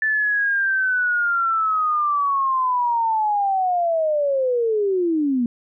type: linear sweep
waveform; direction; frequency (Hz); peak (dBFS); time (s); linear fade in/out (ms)
sine; down; 1760 to 231.4; -17; 0.02-5.46; 2
effects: none